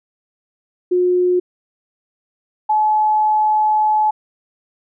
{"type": "tone pair in turn", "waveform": "sine", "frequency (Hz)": [360, 856.2], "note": ["F#4", "A5"], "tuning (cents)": [-47, -47], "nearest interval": "octave + minor third", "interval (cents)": 1500, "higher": "second", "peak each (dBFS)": -12, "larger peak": "neither", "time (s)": [[0.91, 1.4], [2.69, 4.11]], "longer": "second", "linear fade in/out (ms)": 10, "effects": []}